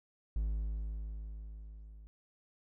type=tone with level ramp; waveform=triangle; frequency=53.1 Hz; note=G#1; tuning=39 cents sharp; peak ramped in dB=-28 to -48 dBFS; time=0.36-2.07 s; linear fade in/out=0 ms; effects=none